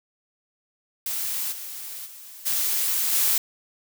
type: noise with level steps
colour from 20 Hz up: blue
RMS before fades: -28 / -36 / -43 / -24 / -21 dBFS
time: 1.06-3.38 s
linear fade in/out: 2 ms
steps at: 1.51 / 2.05 / 2.45 / 3.12 s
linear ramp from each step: 20 ms
effects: none